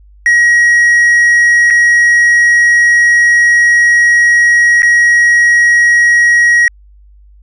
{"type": "tone with dropouts", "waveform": "triangle", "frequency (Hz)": 1900, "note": "A#6", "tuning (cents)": 33, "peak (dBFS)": -3, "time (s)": [0.26, 6.68], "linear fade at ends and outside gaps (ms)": 1, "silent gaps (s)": [[1.703, 1.707], [4.821, 4.83]], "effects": ["added 50 Hz sine -38 dBFS peak until 7.42 s", "resampled to 22050 Hz"]}